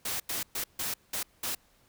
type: noise bursts at uneven times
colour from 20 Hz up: white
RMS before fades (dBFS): -33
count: 6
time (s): 0.05-0.2 / 0.29-0.43 / 0.55-0.64 / 0.79-0.94 / 1.13-1.23 / 1.43-1.55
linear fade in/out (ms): 5
effects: pink hiss -65 dBFS RMS until 1.88 s